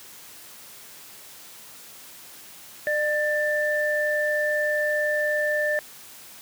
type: tone pair together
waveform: sine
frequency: 600.8 / 1775 Hz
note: D5 / A6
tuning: +39 / +15 cents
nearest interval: octave + perfect fifth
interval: 1876 cents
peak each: -24 dBFS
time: 2.87-5.79 s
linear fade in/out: 0 ms
effects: white hiss -45 dBFS RMS until 6.41 s + high-pass 80 Hz 12 dB/octave